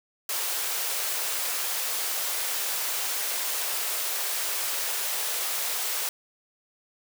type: high-pass noise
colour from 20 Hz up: white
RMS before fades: -29 dBFS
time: 0.29-6.09 s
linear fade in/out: 2 ms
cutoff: 430 Hz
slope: 24 dB/octave
effects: none